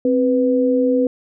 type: tone pair together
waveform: sine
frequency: 262.4 / 495.3 Hz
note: C4 / B4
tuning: +5 / +5 cents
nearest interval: major seventh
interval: 1100 cents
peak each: -16 dBFS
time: 0.05-1.07 s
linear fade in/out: 2 ms
effects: none